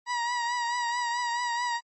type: tone with vibrato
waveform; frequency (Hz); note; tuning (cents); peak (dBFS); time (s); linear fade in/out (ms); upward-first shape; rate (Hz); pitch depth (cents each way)
30% pulse; 959; A#5; +49; -24; 0.06-1.81; 50; triangle; 4.6; 49
effects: MP3 32 kbps